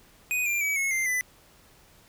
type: tone with pitch steps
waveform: square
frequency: 2490 / 2383 / 2281 / 2183 / 2089 / 1999.3 Hz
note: D#7 / D7 / C#7 / C#7 / C7 / B6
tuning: +1 / +25 / +49 / -27 / -3 / +21 cents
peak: -25 dBFS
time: 0.31-1.21 s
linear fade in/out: 0 ms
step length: 150 ms
effects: pink hiss -57 dBFS RMS until 2.08 s